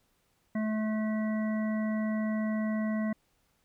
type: harmonic tone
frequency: 216.4 Hz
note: A3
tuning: 29 cents flat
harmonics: 1 / 3 / 5 / 7 / 9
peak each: -28 / -38 / -45 / -50 / -43 dBFS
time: 0.55-3.13 s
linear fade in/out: 5 ms
effects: pink hiss -72 dBFS RMS until 3.64 s